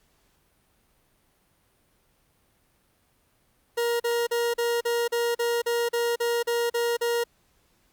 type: tone bursts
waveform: 40% pulse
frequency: 471.8 Hz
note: A#4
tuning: 21 cents sharp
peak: -22 dBFS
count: 13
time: 3.77-7.24 s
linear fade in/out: 10 ms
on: 230 ms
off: 40 ms
effects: pink hiss -66 dBFS RMS until 7.92 s + Opus 48 kbps